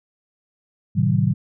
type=chord; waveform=sine; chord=A diminished seventh; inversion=none; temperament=equal with one note detuned; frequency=110 / 130.81 / 155.56 / 189.32 Hz; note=A2 / C3 / Eb3 / Gb3; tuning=0 / 0 / 0 / +40 cents; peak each=-21 dBFS; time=0.95-1.34 s; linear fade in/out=20 ms; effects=none